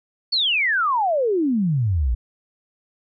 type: exponential sweep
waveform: sine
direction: down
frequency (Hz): 4556 to 54.3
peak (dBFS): -17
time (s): 0.32-2.15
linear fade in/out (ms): 10
effects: none